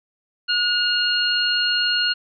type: tone cluster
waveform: sine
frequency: 1449 / 2833 / 4273 Hz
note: F#6 / F7 / C8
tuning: -37 / +24 / +36 cents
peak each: -22 dBFS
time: 0.48-2.14 s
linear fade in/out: 20 ms
effects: none